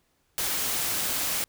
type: noise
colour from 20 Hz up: white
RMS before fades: -28 dBFS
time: 0.38-1.44 s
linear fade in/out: 0 ms
effects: pink hiss -70 dBFS RMS until 1.48 s